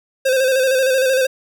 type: tone with vibrato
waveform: square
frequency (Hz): 523.3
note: C5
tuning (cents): 0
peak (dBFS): -14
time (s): 0.25-1.27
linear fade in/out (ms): 10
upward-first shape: square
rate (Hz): 13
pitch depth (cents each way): 39
effects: none